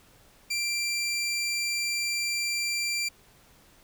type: tone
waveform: 20% pulse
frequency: 2360 Hz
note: D7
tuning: 8 cents sharp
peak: -22 dBFS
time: 0.5-3.09 s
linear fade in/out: 10 ms
effects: pink hiss -58 dBFS RMS until 3.83 s